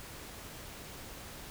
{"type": "silence", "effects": ["pink hiss -47 dBFS RMS until 1.5 s"]}